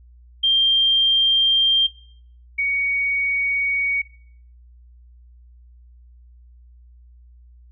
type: tone pair in turn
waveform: sine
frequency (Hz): 3180 / 2241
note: G7 / C#7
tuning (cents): +24 / +18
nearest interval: tritone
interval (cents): 606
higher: first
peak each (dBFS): -14 / -18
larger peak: first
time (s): 0.43-1.87 / 2.58-4.02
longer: neither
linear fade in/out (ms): 10
effects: noise-tail reverb RT60 0.6 s tail -18 dB re dry + added 60 Hz sine -45 dBFS peak until 7.71 s